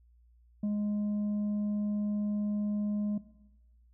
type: tone with tanh clipping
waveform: triangle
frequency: 207.7 Hz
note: G#3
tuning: in tune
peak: -29 dBFS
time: 0.63-3.18 s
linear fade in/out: 5 ms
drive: 8 dB
effects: noise-tail reverb RT60 1.0 s tail -17 dB re dry + added 59 Hz sine -59 dBFS peak until 3.93 s